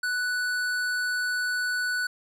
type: tone with hard clipping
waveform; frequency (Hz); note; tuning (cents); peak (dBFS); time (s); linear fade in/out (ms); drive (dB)
sine; 1484; F#6; +5; -27; 0.03-2.07; 5; 13
effects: none